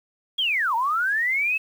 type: linear two-way sweep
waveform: sine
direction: down then up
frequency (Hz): 3347 to 880 to 2634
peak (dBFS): -20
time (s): 0.38-1.58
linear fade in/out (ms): 10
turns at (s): 0.75
effects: 8-bit